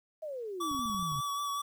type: exponential sweep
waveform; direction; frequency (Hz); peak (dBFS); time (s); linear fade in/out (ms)
sine; down; 648 to 130.81; -36; 0.22-1.21; 10
type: tone with vibrato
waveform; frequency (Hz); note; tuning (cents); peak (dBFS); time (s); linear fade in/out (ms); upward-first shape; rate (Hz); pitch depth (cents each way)
square; 1142; D6; -49; -33; 0.6-1.62; 10; sine; 5.2; 24
type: clicks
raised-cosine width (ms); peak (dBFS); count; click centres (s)
5; -37; 11; 0.714 / 0.748 / 0.793 / 0.857 / 0.898 / 0.947 / 0.995 / 1.027 / 1.122 / 1.157 / 1.19
effects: 11-bit